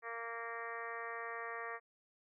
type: harmonic tone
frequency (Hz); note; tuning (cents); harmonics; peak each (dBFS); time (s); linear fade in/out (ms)
231.3; A#3; -13; 2 / 3 / 4 / 5 / 6 / 7 / 8 / 9 / 10; -48 / -50 / -53 / -46 / -53 / -53 / -46 / -55 / -57; 0.02-1.8; 50
effects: none